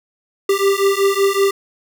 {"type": "beating tone pair", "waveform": "square", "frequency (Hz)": [392, 397.3], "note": ["G4", "G4"], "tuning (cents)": [0, 23], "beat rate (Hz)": 5.3, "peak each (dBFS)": -17, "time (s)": [0.49, 1.51], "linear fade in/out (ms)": 5, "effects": []}